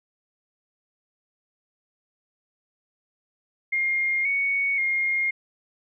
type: tone with pitch steps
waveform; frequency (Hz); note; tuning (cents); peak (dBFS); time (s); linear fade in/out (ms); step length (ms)
sine; 2125 / 2226 / 2132; C7 / C#7 / C7; +26 / +7 / +32; -21; 3.72-5.31; 10; 530
effects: none

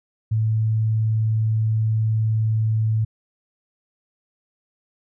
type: tone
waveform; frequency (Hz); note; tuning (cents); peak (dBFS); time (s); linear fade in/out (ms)
sine; 110.1; A2; +2; -17; 0.31-3.05; 10
effects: none

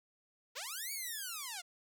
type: linear two-way sweep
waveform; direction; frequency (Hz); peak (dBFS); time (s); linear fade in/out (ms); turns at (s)
5% pulse; up then down; 424 to 2289 to 672; -29; 0.55-1.62; 20; 0.92
effects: none

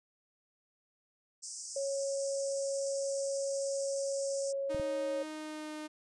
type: band-pass noise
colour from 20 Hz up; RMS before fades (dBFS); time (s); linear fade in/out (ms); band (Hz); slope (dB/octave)
white; -44; 1.42-4.53; 20; 5000 to 8800; 96
type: tone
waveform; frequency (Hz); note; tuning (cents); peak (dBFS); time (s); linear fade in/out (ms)
sine; 550; C#5; -14; -32; 1.76-5.23; 5
type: tone with pitch glide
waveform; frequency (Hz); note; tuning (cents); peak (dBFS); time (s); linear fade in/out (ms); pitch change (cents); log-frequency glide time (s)
sawtooth; 311.1 to 305.9; D#4 to D#4; 0 to -29; -36; 4.69-5.88; 20; -29; 5.12-5.73
type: clicks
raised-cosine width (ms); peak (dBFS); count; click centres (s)
5; -30; 2; 4.747 / 4.798
effects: resampled to 24000 Hz

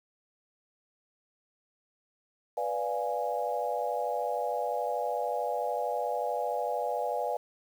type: chord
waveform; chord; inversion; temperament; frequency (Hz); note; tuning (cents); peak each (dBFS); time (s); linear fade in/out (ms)
sine; B diminished seventh; none; equal; 493.9 / 587.3 / 698.5 / 830.6; B4 / D5 / F5 / Ab5; 0 / 0 / 0 / 0; -34; 2.57-7.37; 5
effects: 9-bit

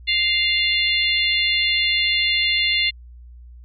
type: harmonic tone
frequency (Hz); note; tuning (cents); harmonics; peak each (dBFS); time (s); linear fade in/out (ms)
698.5; F5; 0; 3 / 4 / 5 / 6; -21 / -22 / -23 / -24; 0.07-2.91; 20
effects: added 60 Hz sine -39 dBFS peak until 3.64 s

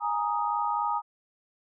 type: chord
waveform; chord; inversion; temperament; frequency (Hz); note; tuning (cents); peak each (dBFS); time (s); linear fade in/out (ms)
sine; Ab suspended second; none; just; 830.6 / 934.4 / 1245.9; Ab5 / Bb5 / Eb6; 0 / +4 / +2; -30 / -29 / -30; 0-1.02; 50
effects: none

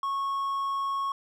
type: tone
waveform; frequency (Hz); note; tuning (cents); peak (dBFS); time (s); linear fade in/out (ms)
triangle; 1100; C#6; -14; -25; 0.03-1.12; 2
effects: none

